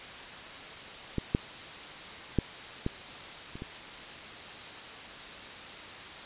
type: clicks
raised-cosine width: 3 ms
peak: -16 / -11 / -11 / -16 / -28 / -25 dBFS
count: 6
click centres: 1.183 / 1.349 / 2.387 / 2.864 / 3.555 / 3.621 s
effects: white hiss -43 dBFS RMS until 6.25 s + resampled to 8000 Hz